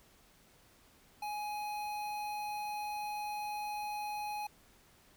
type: tone with notch filter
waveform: square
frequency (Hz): 836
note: G#5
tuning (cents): +11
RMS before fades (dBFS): -39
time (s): 1.22-4.47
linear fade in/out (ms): 5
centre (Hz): 7300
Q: 1.4
effects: pink hiss -64 dBFS RMS until 5.16 s